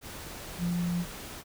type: tone in noise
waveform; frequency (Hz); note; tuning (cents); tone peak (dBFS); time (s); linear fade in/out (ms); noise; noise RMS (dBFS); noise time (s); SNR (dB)
sine; 174.61; F3; 0; -27; 0.58-1.06; 50; pink; -42; 0.01-1.44; +12
effects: none